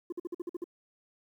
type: tone bursts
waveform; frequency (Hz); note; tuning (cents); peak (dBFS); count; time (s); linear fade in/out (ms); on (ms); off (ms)
sine; 349.2; F4; 0; -30; 8; 0.1-0.642; 5; 24; 50
effects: tanh soft clip ceiling -32 dBFS + 11-bit